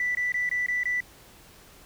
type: tone bursts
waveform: sine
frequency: 1975.5 Hz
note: B6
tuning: in tune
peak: -23 dBFS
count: 6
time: 0-1.005 s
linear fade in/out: 2 ms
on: 150 ms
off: 21 ms
effects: tanh soft clip ceiling -19 dBFS + pink hiss -52 dBFS RMS until 1.85 s